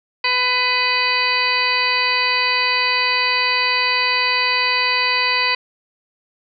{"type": "harmonic tone with a mistuned harmonic", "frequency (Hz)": 500, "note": "B4", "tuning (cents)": 21, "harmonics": [1, 2, 3, 4, 5, 6, 8, 9], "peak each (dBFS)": [-31, -22, -31, -21, -21, -28, -25, -23], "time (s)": [0.24, 5.55], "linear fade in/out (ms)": 5, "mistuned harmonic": 9, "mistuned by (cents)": 41, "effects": []}